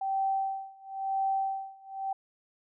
sine tone with tremolo, 776 Hz, G5, 18 cents flat, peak -25 dBFS, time 0.01-2.13 s, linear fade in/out 5 ms, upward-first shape sine, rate 0.98 Hz, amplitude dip 95%, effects none

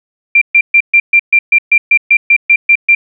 sine tone bursts, 2371 Hz, D7, 16 cents sharp, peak -3 dBFS, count 14, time 0.35-2.95 s, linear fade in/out 5 ms, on 65 ms, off 130 ms, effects none

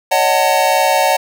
square chord, D# half-diminished seventh, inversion third, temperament just, 560 / 622.3 / 746.7 / 896 Hz, C#5 / D#5 / F#5 / A5, +18 / 0 / +16 / +31 cents, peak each -18 / -19 / -16 / -17 dBFS, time 0.11-1.17 s, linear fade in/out 10 ms, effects none

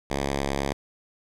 5% pulse tone, 69.4 Hz, C#2, 3 cents sharp, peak -14 dBFS, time 0.1-0.73 s, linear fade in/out 5 ms, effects low-pass 9000 Hz 12 dB/octave + 9-bit

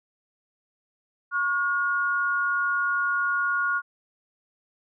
sine tone pair together, 1111 / 1430.7 Hz, C#6 / F6, +4 / +41 cents, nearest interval major third, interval 437 cents, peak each -28 / -23 dBFS, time 1.31-3.82 s, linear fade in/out 50 ms, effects none

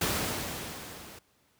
pink noise with level ramp, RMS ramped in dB -27 to -48 dBFS, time 0.01-1.19 s, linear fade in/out 5 ms, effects pink hiss -68 dBFS RMS until 1.59 s + high-pass 80 Hz 12 dB/octave

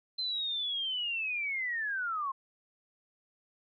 sine linear sweep, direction down, 4111 to 1046.5 Hz, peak -31 dBFS, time 0.18-2.32 s, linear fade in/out 10 ms, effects none

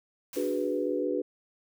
white noise with exponential decay, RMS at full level -41 dBFS, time 0.33-1.07 s, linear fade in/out 2 ms, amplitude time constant 160 ms
sine chord, G# half-diminished seventh, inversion second, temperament equal with one note detuned, 293.7 / 368.5 / 415.3 / 493.9 Hz, D4 / F#4 / G#4 / B4, 0 / -7 / 0 / 0 cents, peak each -32 / -32 / -34 / -31 dBFS, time 0.36-1.22 s, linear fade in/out 10 ms
effects none

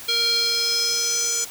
square tone with band-pass filter sweep, 466.2 Hz, A#4, in tune, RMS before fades -22 dBFS, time 0.08-1.45 s, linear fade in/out 10 ms, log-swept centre 3800 to 6800 Hz, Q 5.4, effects white hiss -38 dBFS RMS until 1.5 s

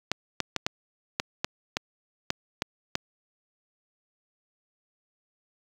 clicks, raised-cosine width 0.2 ms, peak -8 dBFS, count 10, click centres 0.116 / 0.403 / 0.563 / 0.665 / 1.199 / 1.445 / 1.769 / 2.304 / 2.621 / 2.954 s, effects high-pass 60 Hz 12 dB/octave + 7-bit

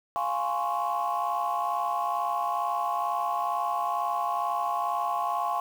sine chord, Db major seventh, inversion first, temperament equal, 698.5 / 830.6 / 1046.5 / 1108.7 Hz, F5 / Ab5 / C6 / Db6, 0 / 0 / 0 / 0 cents, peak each -30 / -30 / -31 / -30 dBFS, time 0.16-5.6 s, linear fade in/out 0 ms, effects tanh soft clip ceiling -19 dBFS + 8-bit

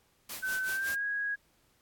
white noise with tremolo, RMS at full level -39 dBFS, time 0.29-0.95 s, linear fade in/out 5 ms, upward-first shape sine, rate 5.3 Hz, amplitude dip 80%
sine tone with pitch glide, 1525 to 1653.4 Hz, G6 to G#6, -48 to -8 cents, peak -30 dBFS, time 0.42-1.36 s, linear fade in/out 20 ms, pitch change +140 cents, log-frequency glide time 0.67-1.04 s
effects pink hiss -69 dBFS RMS until 1.81 s + AAC 64 kbps

